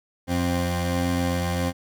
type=tone pair together; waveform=20% pulse; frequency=87.8 / 262 Hz; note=F2 / C4; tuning=+10 / +2 cents; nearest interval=octave + perfect fifth; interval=1892 cents; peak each=-19 / -22 dBFS; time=0.27-1.73 s; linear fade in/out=50 ms; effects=none